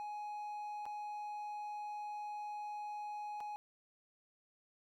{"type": "tone with dropouts", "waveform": "triangle", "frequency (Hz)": 836, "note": "G#5", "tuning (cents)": 11, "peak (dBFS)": -39, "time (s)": [0, 3.56], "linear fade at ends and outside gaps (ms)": 0, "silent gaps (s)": [[0.855, 0.863], [3.404, 3.408]], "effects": []}